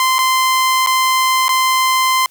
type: tone with dropouts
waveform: sawtooth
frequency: 1038 Hz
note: C6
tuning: 14 cents flat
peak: -8 dBFS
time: 0-2.26 s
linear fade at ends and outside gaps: 1 ms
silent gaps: 0.184-0.189 / 0.863-0.871 / 1.482-1.491 s
effects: white hiss -52 dBFS RMS until 2.3 s